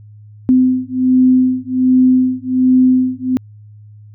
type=beating tone pair; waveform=sine; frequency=255.2 / 256.5 Hz; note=C4 / C4; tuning=-43 / -34 cents; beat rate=1.3 Hz; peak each=-12 dBFS; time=0.49-3.37 s; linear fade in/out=0 ms; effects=added 105 Hz sine -36 dBFS peak until 4.14 s